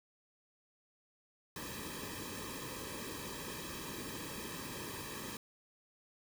pink noise with comb filter, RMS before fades -44 dBFS, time 1.56-5.37 s, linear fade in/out 2 ms, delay 1.4 ms, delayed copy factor -0.95, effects none

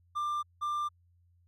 triangle tone pair in turn, 1189 / 1189 Hz, D6 / D6, +21 / +21 cents, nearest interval unison, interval 0 cents, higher neither, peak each -28 dBFS, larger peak neither, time 0.15-0.43 / 0.61-0.89 s, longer neither, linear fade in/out 20 ms, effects added 87 Hz sine -63 dBFS peak until 1.47 s

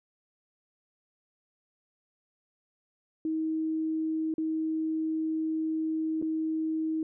sine tone with dropouts, 317.3 Hz, D#4, 34 cents sharp, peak -27 dBFS, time 3.25-7.03 s, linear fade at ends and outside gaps 2 ms, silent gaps 4.34-4.381 / 6.216-6.224 s, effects none

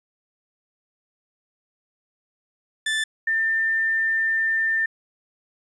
30% pulse / sine tone pair in turn, 1760 / 1794.9 Hz, A6 / A6, 0 / +34 cents, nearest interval unison, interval 34 cents, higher second, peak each -19 dBFS, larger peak neither, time 2.86-3.04 / 3.27-4.86 s, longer second, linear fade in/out 5 ms, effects resampled to 22050 Hz + 10-bit

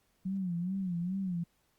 sine tone with vibrato, 182.2 Hz, F#3, 26 cents flat, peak -31 dBFS, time 0.25-1.44 s, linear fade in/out 10 ms, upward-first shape sine, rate 2.4 Hz, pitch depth 120 cents each way, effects pink hiss -73 dBFS RMS until 1.78 s + Opus 48 kbps

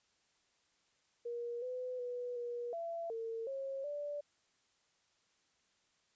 sine tone with pitch steps, 475 / 504 / 490.4 / 479.8 / 673 / 453.7 / 542 / 583 Hz, A#4 / B4 / B4 / A#4 / E5 / A#4 / C#5 / D5, +33 / +35 / -12 / +50 / +36 / -47 / -39 / -13 cents, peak -38 dBFS, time 1.25-4.21 s, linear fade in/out 10 ms, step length 370 ms, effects white hiss -75 dBFS RMS until 6.15 s + resampled to 16000 Hz

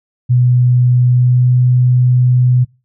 sine tone with pitch glide, 124 to 125.08 Hz, B2 to B2, +7 to +22 cents, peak -7 dBFS, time 0.29-2.65 s, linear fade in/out 20 ms, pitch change +15 cents, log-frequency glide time 1.09-1.51 s, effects noise-tail reverb RT60 0.3 s tail -24 dB re dry

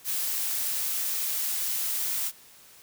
blue noise, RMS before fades -29 dBFS, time 0.04-2.32 s, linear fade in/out 50 ms, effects white hiss -53 dBFS RMS until 2.82 s

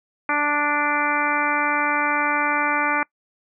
harmonic tone, 293.6 Hz, D4, in tune, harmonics 1 / 2 / 3 / 4 / 5 / 6 / 7 / 8, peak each -29 / -31 / -25 / -25 / -25 / -30 / -27 / -28 dBFS, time 0.29-3.03 s, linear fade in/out 2 ms, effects noise-tail reverb RT60 0.1 s tail -25 dB re dry

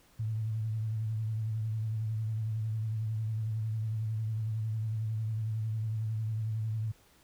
sine tone with vibrato, 110 Hz, A2, in tune, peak -30 dBFS, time 0.19-6.92 s, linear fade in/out 10 ms, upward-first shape sine, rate 11 Hz, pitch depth 41 cents each way, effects pink hiss -63 dBFS RMS until 7.23 s

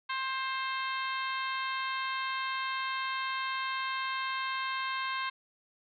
harmonic tone, 528 Hz, C5, 16 cents sharp, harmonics 2 / 3 / 4 / 5 / 6 / 7 / 8, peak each -34 / -38 / -40 / -42 / -44 / -45 / -46 dBFS, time 0.09-5.3 s, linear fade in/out 10 ms, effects none

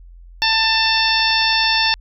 harmonic tone, 891 Hz, A5, 22 cents sharp, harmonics 1 / 2 / 3 / 4 / 5 / 6, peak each -21 / -21 / -21 / -21 / -21 / -21 dBFS, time 0.42-1.94 s, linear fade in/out 0 ms, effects added 43 Hz sine -38 dBFS peak until 2 s

